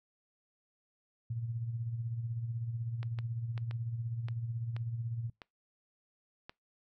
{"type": "tone with tremolo", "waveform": "sine", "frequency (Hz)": 116.2, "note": "A#2", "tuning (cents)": -5, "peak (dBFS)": -32, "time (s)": [1.3, 5.3], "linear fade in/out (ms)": 5, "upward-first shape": "sine", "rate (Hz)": 16, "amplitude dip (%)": 55}
{"type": "clicks", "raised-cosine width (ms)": 0.3, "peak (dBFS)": -29, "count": 8, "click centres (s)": [3.03, 3.188, 3.578, 3.711, 4.285, 4.765, 5.418, 6.495]}
{"effects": ["noise-tail reverb RT60 0.2 s tail -25 dB re dry"]}